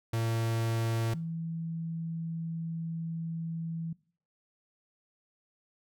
45% pulse / sine tone pair in turn, 114 / 164.53 Hz, A#2 / E3, -38 / -3 cents, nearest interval tritone, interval 635 cents, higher second, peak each -28 / -33 dBFS, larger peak first, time 0.13-1.14 / 1.14-3.93 s, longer second, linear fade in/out 5 ms, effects noise-tail reverb RT60 0.5 s tail -22 dB re dry

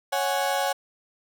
35% pulse chord, C# suspended fourth, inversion none, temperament equal, 554.4 / 740 / 830.6 Hz, C#5 / F#5 / G#5, 0 / 0 / 0 cents, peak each -26 dBFS, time 0.12-0.73 s, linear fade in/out 10 ms, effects none

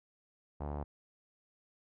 sawtooth tone with low-pass filter, 73.1 Hz, D2, 7 cents flat, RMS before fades -39 dBFS, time 0.6-0.84 s, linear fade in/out 10 ms, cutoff 850 Hz, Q 2.4, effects none

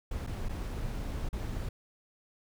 brown noise with dropouts, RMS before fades -35 dBFS, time 0.11-1.69 s, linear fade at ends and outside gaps 5 ms, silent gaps 0.266-0.272 / 0.487-0.492 / 1.289-1.329 s, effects none

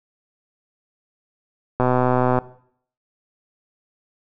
click train, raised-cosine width 1 ms, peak -5 dBFS, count 75, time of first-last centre 1.8-2.387 s, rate 126 Hz, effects noise-tail reverb RT60 0.6 s tail -18 dB re dry

